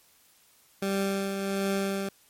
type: tone with tremolo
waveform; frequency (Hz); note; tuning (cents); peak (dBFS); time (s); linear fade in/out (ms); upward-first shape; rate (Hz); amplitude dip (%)
20% pulse; 196; G3; 0; -20; 0.82-2.09; 5; triangle; 1.4; 45
effects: white hiss -61 dBFS RMS until 2.29 s + MP3 64 kbps